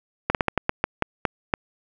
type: slowing click train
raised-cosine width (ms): 0.5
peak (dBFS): -4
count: 10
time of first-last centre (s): 0.3-1.539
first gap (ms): 48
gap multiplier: 1.25
effects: none